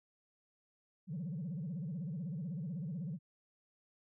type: tone with vibrato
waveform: sine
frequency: 164.6 Hz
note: E3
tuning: 2 cents flat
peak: -36 dBFS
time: 1.07-3.19 s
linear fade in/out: 50 ms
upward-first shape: sine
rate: 16 Hz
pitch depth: 270 cents each way
effects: tanh soft clip ceiling -35 dBFS